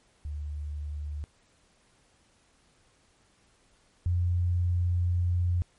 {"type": "tone pair in turn", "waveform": "sine", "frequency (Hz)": [74.1, 88.12], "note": ["D2", "F2"], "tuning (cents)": [16, 16], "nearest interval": "minor third", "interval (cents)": 300, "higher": "second", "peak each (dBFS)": [-32, -23], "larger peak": "second", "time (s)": [[0.25, 1.24], [4.06, 5.62]], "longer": "second", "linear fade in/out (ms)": 0, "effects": ["pink hiss -65 dBFS RMS until 5.78 s", "MP3 48 kbps"]}